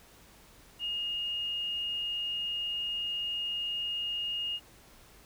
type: tone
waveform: sine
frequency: 2849 Hz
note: F7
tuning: 34 cents sharp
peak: -31 dBFS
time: 0.79-4.6 s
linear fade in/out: 50 ms
effects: added 50 Hz sine -66 dBFS peak until 5.25 s + pink hiss -57 dBFS RMS until 5.25 s